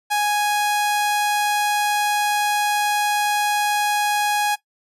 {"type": "tone", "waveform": "sawtooth", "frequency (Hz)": 830.6, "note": "G#5", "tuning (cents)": 0, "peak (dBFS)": -14, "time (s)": [0.1, 4.56], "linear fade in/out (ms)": 20, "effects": ["noise-tail reverb RT60 0.1 s tail -17 dB re dry", "resampled to 32000 Hz"]}